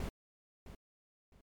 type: noise with echo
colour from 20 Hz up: brown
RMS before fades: -38 dBFS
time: 0-0.09 s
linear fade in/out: 2 ms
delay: 660 ms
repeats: 2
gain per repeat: -12 dB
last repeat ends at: 1.41 s
effects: MP3 96 kbps